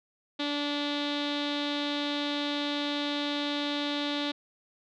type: tone with low-pass filter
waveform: sawtooth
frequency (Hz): 290.2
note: D4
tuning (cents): -21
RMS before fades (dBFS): -31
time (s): 0.39-4.32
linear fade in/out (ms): 10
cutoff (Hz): 3700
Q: 6.1
effects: none